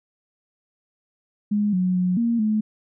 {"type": "tone with pitch steps", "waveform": "sine", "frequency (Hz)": [207.5, 183, 181.4, 233.3, 214.9], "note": ["G#3", "F#3", "F#3", "A#3", "A3"], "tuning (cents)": [-1, -19, -34, 2, -41], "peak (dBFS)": -18, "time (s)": [1.51, 2.61], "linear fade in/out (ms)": 10, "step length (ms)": 220, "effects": []}